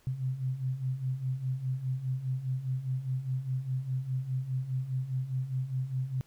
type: beating tone pair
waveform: sine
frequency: 126.8 / 131.7 Hz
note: B2 / C3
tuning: +46 / +12 cents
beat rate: 4.9 Hz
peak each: -36 / -31 dBFS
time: 0.07-6.21 s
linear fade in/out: 0 ms
effects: pink hiss -65 dBFS RMS until 6.26 s